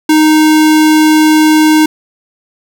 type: tone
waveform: square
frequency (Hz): 310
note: D#4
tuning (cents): -6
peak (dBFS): -5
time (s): 0.09-1.86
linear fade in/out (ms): 5
effects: none